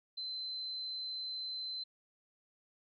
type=tone; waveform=sine; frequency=4068 Hz; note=C8; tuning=50 cents flat; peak=-38 dBFS; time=0.17-1.84 s; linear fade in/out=10 ms; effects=none